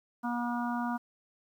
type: harmonic tone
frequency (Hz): 240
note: B3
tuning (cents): -49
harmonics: 1 / 3 / 4 / 5 / 6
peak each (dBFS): -32 / -38 / -37 / -41 / -41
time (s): 0.23-0.98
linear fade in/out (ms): 20
effects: 10-bit